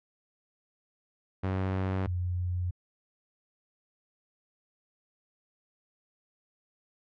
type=tone pair in turn; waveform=sawtooth / sine; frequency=94.7 / 89.38 Hz; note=F#2 / F2; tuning=+41 / +41 cents; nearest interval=minor second; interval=100 cents; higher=first; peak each=-24 / -28 dBFS; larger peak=first; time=1.43-2.07 / 2.07-2.71 s; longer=neither; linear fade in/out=10 ms; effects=low-pass 2000 Hz 12 dB/octave